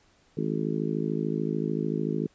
harmonic tone, 53.5 Hz, A1, 48 cents flat, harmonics 3 / 4 / 5 / 6 / 7 / 8, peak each -31 / -32 / -33 / -34 / -34 / -35 dBFS, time 0.37-2.27 s, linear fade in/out 5 ms, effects pink hiss -63 dBFS RMS until 2.34 s + resampled to 16000 Hz

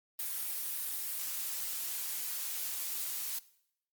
blue noise, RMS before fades -37 dBFS, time 0.19-3.39 s, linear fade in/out 5 ms, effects noise-tail reverb RT60 0.7 s tail -19 dB re dry + Opus 32 kbps

